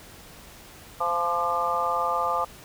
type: harmonic tone with a mistuned harmonic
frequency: 173 Hz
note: F3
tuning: 16 cents flat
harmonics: 3 / 4 / 5 / 6 / 7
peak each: -31 / -30 / -29 / -32 / -26 dBFS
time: 1-2.45 s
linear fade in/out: 10 ms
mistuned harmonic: 7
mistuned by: -20 cents
effects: pink hiss -47 dBFS RMS until 2.64 s